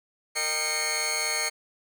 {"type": "tone cluster", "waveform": "15% pulse", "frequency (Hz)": [459.3, 613, 785, 2123, 2207], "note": ["A#4", "D#5", "G5", "C7", "C#7"], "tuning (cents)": [-26, -26, 2, 25, -8], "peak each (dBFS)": [-31, -29, -31, -25, -22], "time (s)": [0.35, 1.5], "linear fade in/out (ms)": 20, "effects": []}